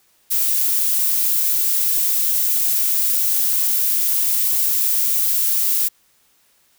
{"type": "noise", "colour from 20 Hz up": "violet", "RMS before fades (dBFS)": -18, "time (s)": [0.3, 5.89], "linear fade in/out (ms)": 20, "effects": ["white hiss -59 dBFS RMS until 6.78 s"]}